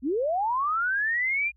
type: linear sweep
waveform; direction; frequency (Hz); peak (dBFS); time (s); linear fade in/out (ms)
sine; up; 230 to 2433; -23; 0.02-1.52; 50
effects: added 60 Hz sine -58 dBFS peak until 1.56 s